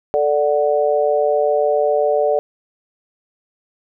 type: chord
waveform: sine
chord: D major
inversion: second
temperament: equal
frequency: 440 / 587.3 / 740 Hz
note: A4 / D5 / F#5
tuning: 0 / 0 / 0 cents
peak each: -18 / -16 / -21 dBFS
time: 0.14-2.39 s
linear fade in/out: 0 ms
effects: none